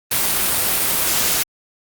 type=noise; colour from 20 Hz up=white; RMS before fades=-18 dBFS; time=0.11-1.43 s; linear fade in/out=5 ms; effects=Opus 32 kbps